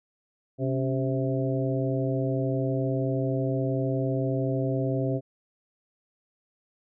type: harmonic tone with a mistuned harmonic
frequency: 131.3 Hz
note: C3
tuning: 6 cents sharp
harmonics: 1 / 2 / 3 / 4 / 5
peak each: -27 / -30 / -32 / -33 / -34 dBFS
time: 0.58-5.21 s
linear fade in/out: 50 ms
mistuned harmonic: 2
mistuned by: +83 cents
effects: none